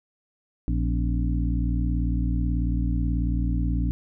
harmonic tone with a mistuned harmonic, 58.27 Hz, A#1, in tune, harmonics 1 / 2 / 3 / 4 / 5, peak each -23 / -29 / -31 / -33 / -33 dBFS, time 0.68-3.91 s, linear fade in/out 0 ms, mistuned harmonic 4, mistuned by +140 cents, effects none

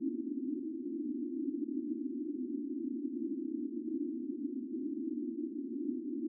pink band-pass noise, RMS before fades -38 dBFS, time 0-6.28 s, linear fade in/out 10 ms, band 240 to 340 Hz, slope 96 dB/octave, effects none

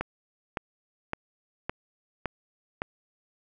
click train, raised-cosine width 0.5 ms, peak -14 dBFS, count 6, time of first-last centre 0.01-2.819 s, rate 1.78 Hz, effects none

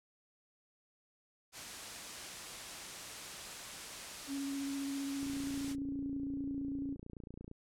white noise, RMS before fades -45 dBFS, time 1.52-5.76 s, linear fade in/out 50 ms
sine tone with vibrato, 277.2 Hz, C#4, in tune, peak -36 dBFS, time 4.27-6.97 s, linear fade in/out 50 ms, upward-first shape triangle, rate 15 Hz, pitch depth 18 cents each way
click train, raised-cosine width 3 ms, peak -35 dBFS, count 67, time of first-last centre 5.23-7.514 s, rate 28.9 Hz
effects low-pass 9000 Hz 12 dB/octave

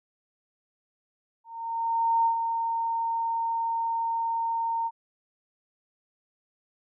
sine tone with ADSR envelope, 917 Hz, A#5, 29 cents flat, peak -19 dBFS, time 1.44-4.91 s, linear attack 810 ms, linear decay 100 ms, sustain -6 dB, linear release 47 ms, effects none

